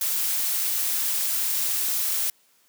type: noise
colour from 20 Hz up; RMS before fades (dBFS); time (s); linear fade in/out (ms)
blue; -25; 0.01-2.3; 2
effects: white hiss -62 dBFS RMS until 2.68 s + high-pass 150 Hz 12 dB/octave

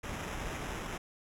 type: noise with sample-and-hold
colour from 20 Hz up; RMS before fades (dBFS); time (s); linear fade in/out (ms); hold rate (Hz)
pink; -39; 0.03-0.98; 10; 4410
effects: low-pass 12000 Hz 12 dB/octave

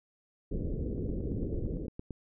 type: low-pass noise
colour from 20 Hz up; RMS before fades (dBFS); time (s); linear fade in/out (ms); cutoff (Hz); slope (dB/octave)
pink; -34; 0.51-1.87; 10; 490; 48
type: click train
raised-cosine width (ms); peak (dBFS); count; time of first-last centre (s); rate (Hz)
3; -26; 11; 0.98-2.107; 8.87
effects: none

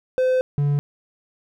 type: tone pair in turn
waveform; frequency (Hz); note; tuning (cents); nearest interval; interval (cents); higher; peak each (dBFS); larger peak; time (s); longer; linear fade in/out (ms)
triangle; 513 / 143.96; C5 / D3; -34 / -34; octave + minor seventh; 2200; first; -14 / -15; first; 0.18-0.41 / 0.58-0.79; first; 0
effects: none

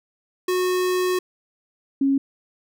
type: tone pair in turn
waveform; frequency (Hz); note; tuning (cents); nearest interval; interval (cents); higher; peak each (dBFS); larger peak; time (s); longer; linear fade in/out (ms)
square / sine; 365.5 / 273.8; F#4 / C#4; -21 / -21; perfect fourth; 500; first; -20 / -16; second; 0.48-1.19 / 2.01-2.18; first; 5
effects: none

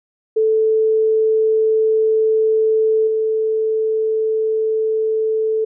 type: tone with level steps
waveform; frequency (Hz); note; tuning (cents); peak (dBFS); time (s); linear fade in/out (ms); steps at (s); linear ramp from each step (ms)
sine; 439; A4; -4; -12 / -15; 0.36-5.65; 10; 3.07; 5
effects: none

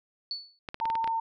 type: tone with exponential decay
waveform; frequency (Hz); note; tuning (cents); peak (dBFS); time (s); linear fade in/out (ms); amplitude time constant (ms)
sine; 4452; C#8; +7; -28; 0.31-0.59; 1; 59
type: clicks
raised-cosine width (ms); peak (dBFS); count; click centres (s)
0.3; -20; 8; 0.688 / 0.744 / 0.801 / 0.855 / 0.901 / 0.954 / 1.043 / 1.076
type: tone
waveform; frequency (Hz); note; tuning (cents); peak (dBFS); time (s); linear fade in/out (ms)
sine; 906; A#5; -50; -26; 0.81-1.2; 5
effects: none

